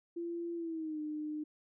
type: tone with pitch glide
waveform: sine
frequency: 340.8 to 303.6 Hz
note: F4 to D#4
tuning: -42 to -42 cents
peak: -36 dBFS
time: 0.16-1.44 s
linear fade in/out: 10 ms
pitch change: -200 cents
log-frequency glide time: 0.55-1 s
effects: none